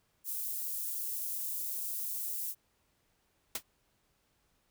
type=high-pass noise; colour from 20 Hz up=white; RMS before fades=-37 dBFS; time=0.24-2.55 s; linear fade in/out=50 ms; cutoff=11000 Hz; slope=12 dB/octave
type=noise with exponential decay; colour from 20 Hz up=white; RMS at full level=-29 dBFS; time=3.55-3.63 s; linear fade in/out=5 ms; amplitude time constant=16 ms
effects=pink hiss -74 dBFS RMS until 4.7 s